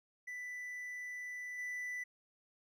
triangle tone with level steps, 1984 Hz, B6, 7 cents sharp, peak -40 / -37 dBFS, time 0.27-2.04 s, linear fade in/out 10 ms, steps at 1.58 s, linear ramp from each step 10 ms, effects none

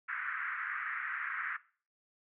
pink band-pass noise, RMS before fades -38 dBFS, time 0.08-1.57 s, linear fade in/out 10 ms, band 1300 to 2000 Hz, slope 48 dB/octave, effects noise-tail reverb RT60 0.4 s tail -18 dB re dry

